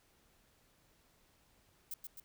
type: noise with echo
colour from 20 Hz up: violet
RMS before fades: -42 dBFS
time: 1.91-1.94 s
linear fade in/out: 2 ms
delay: 130 ms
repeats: 2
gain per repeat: -4 dB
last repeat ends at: 2.2 s
effects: pink hiss -70 dBFS RMS until 2.24 s